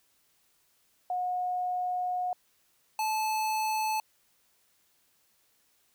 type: tone pair in turn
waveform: sine / square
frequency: 725 / 868.9 Hz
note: F#5 / A5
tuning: -35 / -22 cents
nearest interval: minor third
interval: 313 cents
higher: second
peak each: -28 dBFS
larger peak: neither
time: 1.1-2.33 / 2.99-4 s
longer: first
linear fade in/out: 2 ms
effects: white hiss -69 dBFS RMS until 5.94 s